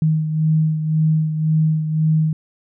sine beating tone pair, 156.6 / 158.5 Hz, D#3 / D#3, +11 / +32 cents, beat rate 1.9 Hz, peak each -15 / -23 dBFS, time 0.02-2.33 s, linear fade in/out 2 ms, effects none

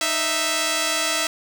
5% pulse tone pair together, 310 / 659.3 Hz, D#4 / E5, -6 / 0 cents, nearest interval octave + minor second, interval 1306 cents, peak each -16 / -10 dBFS, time 0.01-1.27 s, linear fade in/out 2 ms, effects none

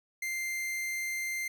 45% pulse tone, 2093 Hz, C7, in tune, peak -32 dBFS, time 0.22-1.48 s, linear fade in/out 5 ms, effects none

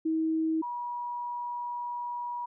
sine tone pair in turn, 320 / 965 Hz, D#4 / B5, +49 / -40 cents, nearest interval octave + perfect fifth, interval 1911 cents, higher second, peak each -25 / -32 dBFS, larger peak first, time 0.05-0.62 / 0.62-2.46 s, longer second, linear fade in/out 10 ms, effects none

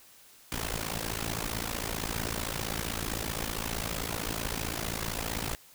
pink noise with amplitude modulation, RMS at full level -30 dBFS, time 0.52-5.55 s, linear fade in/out 0 ms, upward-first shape sine, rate 55.5 Hz, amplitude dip 90%, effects white hiss -56 dBFS RMS until 5.74 s

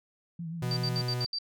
sine tone with vibrato, 165.6 Hz, E3, 8 cents sharp, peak -34 dBFS, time 0.39-1.02 s, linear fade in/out 5 ms, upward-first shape triangle, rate 7.8 Hz, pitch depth 72 cents each way
45% pulse tone, 123.47 Hz, B2, in tune, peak -30 dBFS, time 0.62-1.25 s, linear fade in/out 5 ms
sine tone bursts, 4663 Hz, D8, 13 cents flat, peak -30 dBFS, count 6, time 0.71-1.386 s, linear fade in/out 2 ms, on 56 ms, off 68 ms
effects none

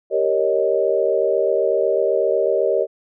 sine chord, Eb dominant seventh, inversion first, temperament equal, 392 / 466.2 / 554.4 / 622.3 Hz, G4 / Bb4 / Db5 / Eb5, 0 / 0 / 0 / 0 cents, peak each -21 dBFS, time 0.1-2.87 s, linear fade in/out 50 ms, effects none

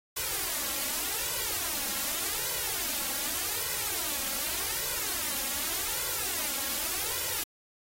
white noise with flanger, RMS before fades -32 dBFS, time 0.16-7.44 s, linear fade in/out 10 ms, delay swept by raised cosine 2 to 3.7 ms, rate 0.85 Hz, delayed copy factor +0.8, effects AAC 48 kbps

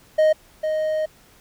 triangle tone pair in turn, 622.3 / 622.3 Hz, D#5 / D#5, 0 / 0 cents, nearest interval unison, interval 0 cents, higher neither, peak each -11 / -18 dBFS, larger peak first, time 0.18-0.33 / 0.63-1.06 s, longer second, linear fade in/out 10 ms, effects pink hiss -53 dBFS RMS until 1.4 s

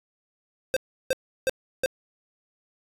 square tone bursts, 523.3 Hz, C5, in tune, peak -21 dBFS, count 4, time 0.74-1.86 s, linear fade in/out 0 ms, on 25 ms, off 340 ms, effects resampled to 32000 Hz

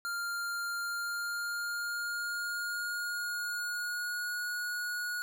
square tone with pitch glide, 1396.9 to 1452 Hz, F6 to F#6, 0 to -33 cents, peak -34 dBFS, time 0.05-5.22 s, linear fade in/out 0 ms, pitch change +67 cents, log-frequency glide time 0.79-4.44 s, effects none

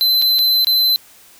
square tone with dropouts, 4056 Hz, B7, 45 cents sharp, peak -12 dBFS, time 0.01-0.96 s, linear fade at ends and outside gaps 0 ms, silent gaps 0.217-0.222 / 0.386-0.39 / 0.646-0.67 s, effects white hiss -46 dBFS RMS until 1.39 s

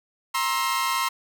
sawtooth tone cluster, 943 / 1059 / 1315 Hz, A#5 / C6 / E6, +20 / +21 / -5 cents, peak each -25 / -21 / -26 dBFS, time 0.34-1.09 s, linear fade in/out 10 ms, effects none

